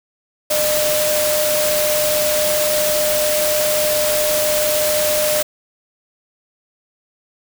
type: tone in noise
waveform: sine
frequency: 605 Hz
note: D#5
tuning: 49 cents flat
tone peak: -17 dBFS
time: 0.5-5.43 s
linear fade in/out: 10 ms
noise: white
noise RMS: -20 dBFS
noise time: 0.5-5.43 s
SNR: 0 dB
effects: none